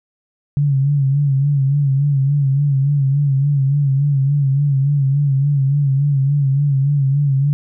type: tone with vibrato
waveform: sine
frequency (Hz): 139.8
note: C#3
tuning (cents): +15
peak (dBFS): -12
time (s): 0.57-7.53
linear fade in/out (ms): 0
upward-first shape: sine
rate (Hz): 3.5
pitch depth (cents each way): 71
effects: none